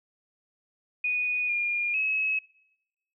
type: tone with pitch steps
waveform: sine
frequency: 2473 / 2416 / 2571 Hz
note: D#7 / D7 / E7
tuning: -11 / +48 / -44 cents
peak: -24 dBFS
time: 1.04-2.39 s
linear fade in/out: 5 ms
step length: 450 ms
effects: noise-tail reverb RT60 0.9 s tail -23 dB re dry